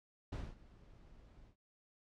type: noise with ADSR envelope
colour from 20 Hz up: brown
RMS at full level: -40 dBFS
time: 0.32-1.56 s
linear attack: 7 ms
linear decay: 220 ms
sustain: -20 dB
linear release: 97 ms
effects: low-pass 6000 Hz 12 dB/octave